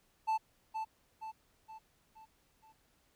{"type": "tone with echo", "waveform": "triangle", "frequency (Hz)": 880, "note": "A5", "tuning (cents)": 0, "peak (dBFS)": -27, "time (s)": [0.27, 0.38], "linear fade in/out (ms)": 20, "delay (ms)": 470, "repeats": 5, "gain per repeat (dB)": -6, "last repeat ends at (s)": 2.73, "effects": ["pink hiss -72 dBFS RMS until 3.15 s"]}